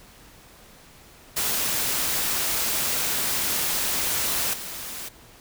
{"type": "noise with level steps", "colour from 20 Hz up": "white", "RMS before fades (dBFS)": [-25, -35], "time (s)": [1.36, 5.09], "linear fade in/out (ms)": 10, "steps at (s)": 4.53, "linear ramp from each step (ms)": 10, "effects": ["pink hiss -50 dBFS RMS until 5.4 s"]}